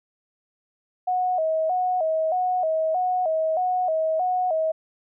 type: tone with vibrato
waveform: sine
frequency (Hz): 683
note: F5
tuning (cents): -39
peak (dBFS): -20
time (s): 1.07-4.72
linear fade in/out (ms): 10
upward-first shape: square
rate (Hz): 1.6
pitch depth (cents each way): 120
effects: none